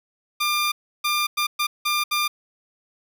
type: tone bursts at uneven times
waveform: 15% pulse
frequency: 1197 Hz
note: D6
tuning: 33 cents sharp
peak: -14 dBFS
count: 6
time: 0.4-0.72 / 1.04-1.27 / 1.37-1.47 / 1.59-1.67 / 1.85-2.04 / 2.11-2.28 s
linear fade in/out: 10 ms
effects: none